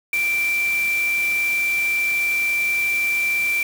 sine tone in noise, 2349 Hz, D7, in tune, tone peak -18 dBFS, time 0.13-3.63 s, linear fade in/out 2 ms, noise white, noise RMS -33 dBFS, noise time 0.13-3.63 s, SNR +12 dB, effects none

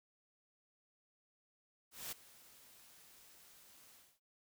white noise with ADSR envelope, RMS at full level -43 dBFS, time 1.91-4.2 s, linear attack 210 ms, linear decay 12 ms, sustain -19 dB, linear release 250 ms, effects none

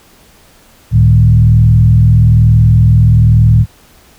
sine tone with frequency modulation, 111.9 Hz, A2, 30 cents sharp, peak -3 dBFS, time 0.91-3.66 s, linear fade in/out 50 ms, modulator 41.1 Hz, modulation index 0.93, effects pink hiss -44 dBFS RMS until 4.18 s

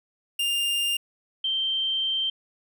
45% pulse / sine tone pair in turn, 2803 / 3135 Hz, F7 / G7, +6 / -1 cents, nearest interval major second, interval 193 cents, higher second, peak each -23 dBFS, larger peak neither, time 0.39-0.97 / 1.44-2.3 s, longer second, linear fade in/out 5 ms, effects none

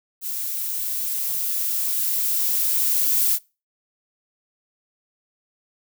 violet noise with level ramp, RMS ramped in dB -28 to -19 dBFS, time 0.21-3.39 s, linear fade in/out 50 ms, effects noise-tail reverb RT60 0.3 s tail -24 dB re dry

